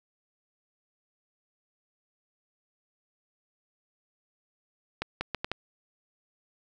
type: accelerating click train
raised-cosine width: 0.3 ms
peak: -14 dBFS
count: 5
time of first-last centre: 5.02-5.516 s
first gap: 190 ms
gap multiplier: 0.72
effects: none